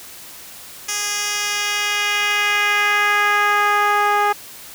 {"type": "tone with band-pass filter sweep", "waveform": "10% pulse", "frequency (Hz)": 412.6, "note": "G#4", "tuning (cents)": -11, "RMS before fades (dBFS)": -18, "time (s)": [0.88, 4.33], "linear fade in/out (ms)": 10, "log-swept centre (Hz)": [6600, 840], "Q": 1.2, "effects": ["white hiss -38 dBFS RMS until 4.74 s"]}